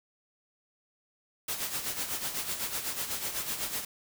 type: noise with tremolo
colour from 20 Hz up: white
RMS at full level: -32 dBFS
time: 1.48-3.85 s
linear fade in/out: 5 ms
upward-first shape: sine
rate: 8 Hz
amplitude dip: 60%
effects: none